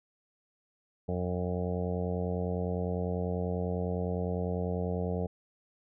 harmonic tone with a mistuned harmonic, 90 Hz, F#2, 47 cents flat, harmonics 1 / 2 / 3 / 4 / 5 / 6 / 7 / 8 / 9, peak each -34 / -34 / -44 / -44 / -36 / -41 / -41 / -45 / -48 dBFS, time 1.08-5.27 s, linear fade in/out 10 ms, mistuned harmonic 9, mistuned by -23 cents, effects none

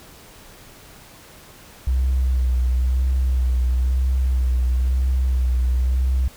triangle tone with vibrato, 63.4 Hz, B1, 46 cents sharp, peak -12 dBFS, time 1.87-6.28 s, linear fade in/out 5 ms, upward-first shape sine, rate 1 Hz, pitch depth 35 cents each way, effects tanh soft clip ceiling -14 dBFS + pink hiss -45 dBFS RMS until 6.36 s

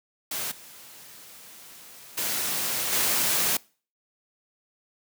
white noise with level steps, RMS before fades -31 / -47 / -28 / -24 dBFS, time 0.31-3.57 s, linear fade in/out 5 ms, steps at 0.51 / 2.17 / 2.92 s, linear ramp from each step 10 ms, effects noise-tail reverb RT60 0.4 s tail -24 dB re dry + high-pass 100 Hz 12 dB/octave

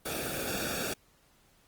pink noise with comb filter, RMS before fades -34 dBFS, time 0.05-0.94 s, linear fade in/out 10 ms, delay 0.98 ms, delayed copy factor -0.9, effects pink hiss -65 dBFS RMS until 1.67 s + Opus 32 kbps

